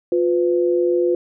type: tone pair together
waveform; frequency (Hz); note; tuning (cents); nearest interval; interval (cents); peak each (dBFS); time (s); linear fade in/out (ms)
sine; 353.8 / 501.3; F4 / B4; +23 / +26; tritone; 603; -16 / -20; 0.12-1.15; 2
effects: none